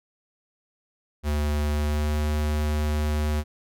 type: tone with pitch glide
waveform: square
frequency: 74.2 to 75.37 Hz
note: D2 to D2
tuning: +18 to +45 cents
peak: -23 dBFS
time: 1.23-3.44 s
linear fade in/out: 50 ms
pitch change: +27 cents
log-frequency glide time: 1.69-2.22 s
effects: none